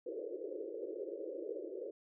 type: band-pass noise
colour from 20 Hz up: white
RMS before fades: -43 dBFS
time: 0.06-1.91 s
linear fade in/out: 5 ms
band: 320 to 550 Hz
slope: 96 dB/octave
effects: none